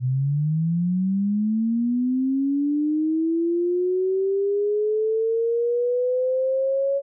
sine linear sweep, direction up, 123.47 to 559 Hz, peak -19 dBFS, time 0-7.02 s, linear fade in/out 50 ms, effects none

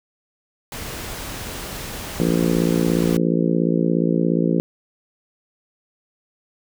pink noise, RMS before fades -31 dBFS, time 0.72-3.17 s, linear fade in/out 2 ms
harmonic tone, 57.1 Hz, A#1, 35 cents flat, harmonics 3 / 4 / 5 / 6 / 7 / 8 / 9, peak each -20 / -23 / -23 / -24 / -28 / -27 / -29 dBFS, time 2.2-4.6 s, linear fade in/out 0 ms
effects none

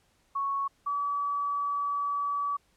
sine tone pair in turn, 1108.7 / 1145.1 Hz, C#6 / D6, 0 / -44 cents, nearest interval minor second, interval 56 cents, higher second, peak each -27 dBFS, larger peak neither, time 0.35-0.68 / 0.86-2.57 s, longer second, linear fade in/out 10 ms, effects pink hiss -68 dBFS RMS until 2.76 s + low-pass 11000 Hz 12 dB/octave

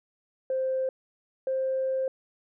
sine tone pair in turn, 523.3 / 526.6 Hz, C5 / C5, 0 / +11 cents, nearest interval unison, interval 11 cents, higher second, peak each -24 dBFS, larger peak neither, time 0.5-0.89 / 1.47-2.08 s, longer second, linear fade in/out 2 ms, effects tanh soft clip ceiling -20 dBFS

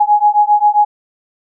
sine beating tone pair, 830.6 / 838.1 Hz, G#5 / G#5, 0 / +16 cents, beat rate 7.5 Hz, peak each -11 dBFS, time 0-0.85 s, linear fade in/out 10 ms, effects none

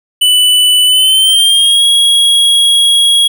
square tone with pitch glide, 2983 to 3310 Hz, F#7 to G#7, +13 to -6 cents, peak -6 dBFS, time 0.21-3.28 s, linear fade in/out 10 ms, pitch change +181 cents, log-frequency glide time 0.85-1.83 s, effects none

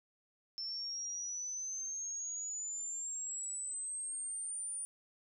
sine exponential sweep, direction up, 5340 to 9397 Hz, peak -38 dBFS, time 0.58-4.85 s, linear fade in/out 0 ms, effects none

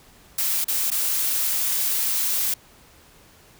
blue noise with dropouts, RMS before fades -23 dBFS, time 0.38-2.54 s, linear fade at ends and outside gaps 5 ms, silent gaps 0.644-0.681 / 0.904-0.915 s, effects pink hiss -52 dBFS RMS until 3.59 s

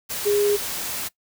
sine tone in noise, 410.9 Hz, G#4, 18 cents flat, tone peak -17 dBFS, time 0.25-0.57 s, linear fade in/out 20 ms, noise white, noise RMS -29 dBFS, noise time 0.09-1.09 s, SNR +9 dB, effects noise-tail reverb RT60 0.1 s tail -20 dB re dry

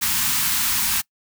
white band-stop noise, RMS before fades -21 dBFS, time 0.01-1.02 s, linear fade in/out 20 ms, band 280 to 850 Hz, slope 48 dB/octave, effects noise-tail reverb RT60 0.1 s tail -24 dB re dry

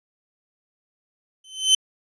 sawtooth tone with exponential growth, 3065 Hz, G7, 40 cents flat, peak -7 dBFS, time 1.44-1.75 s, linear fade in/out 5 ms, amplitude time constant 67 ms, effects resampled to 22050 Hz

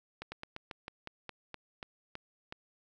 slowing click train, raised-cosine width 0.3 ms, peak -25 dBFS, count 12, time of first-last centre 0.22-2.524 s, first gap 100 ms, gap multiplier 1.14, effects none

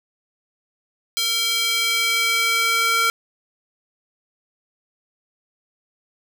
square tone with high-pass filter sweep, 457.7 Hz, A#4, 32 cents flat, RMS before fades -20 dBFS, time 1.17-3.1 s, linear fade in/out 0 ms, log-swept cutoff 3400 to 1600 Hz, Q 1.8, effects none

